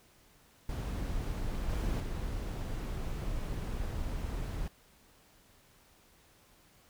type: noise with level steps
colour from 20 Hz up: brown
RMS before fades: -35 / -32 / -36 dBFS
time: 0.69-4.68 s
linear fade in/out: 2 ms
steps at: 1.69 / 2 s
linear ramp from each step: 2 ms
effects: pink hiss -63 dBFS RMS until 6.89 s